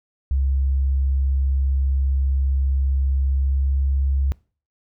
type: tone with pitch glide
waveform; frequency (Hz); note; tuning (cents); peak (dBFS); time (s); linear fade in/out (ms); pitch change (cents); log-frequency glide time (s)
sine; 67.5 to 68.13; C#2 to C#2; -45 to -29; -17; 0.31-4.32; 0; +16; 3.32-3.75
effects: noise-tail reverb RT60 0.4 s tail -23 dB re dry